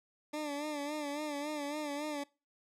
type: tone with vibrato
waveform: 20% pulse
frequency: 294.6 Hz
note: D4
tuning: 6 cents sharp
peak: -31 dBFS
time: 0.33-2.24 s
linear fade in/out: 10 ms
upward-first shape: sine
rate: 3.6 Hz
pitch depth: 64 cents each way
effects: noise-tail reverb RT60 0.3 s tail -23 dB re dry + low-pass 11000 Hz 12 dB/octave